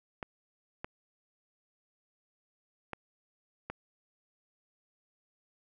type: clicks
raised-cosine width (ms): 0.5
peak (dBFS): -22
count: 4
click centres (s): 0.228 / 0.845 / 2.933 / 3.7
effects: none